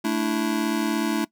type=chord; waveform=square; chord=A suspended fourth; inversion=none; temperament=just; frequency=220 / 293.3 / 330 Hz; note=A3 / D4 / E4; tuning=0 / -2 / +2 cents; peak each=-27 / -27 / -27 dBFS; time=0.04-1.25 s; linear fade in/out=10 ms; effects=noise-tail reverb RT60 0.1 s tail -20 dB re dry